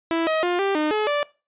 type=tone with pitch steps; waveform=sawtooth; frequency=330.3 / 633 / 353.4 / 393.8 / 305.2 / 426.7 / 584 Hz; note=E4 / D#5 / F4 / G4 / D#4 / G#4 / D5; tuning=+4 / +30 / +21 / +8 / -33 / +47 / -10 cents; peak=-16 dBFS; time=0.11-1.23 s; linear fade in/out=0 ms; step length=160 ms; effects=noise-tail reverb RT60 0.3 s tail -21 dB re dry + resampled to 8000 Hz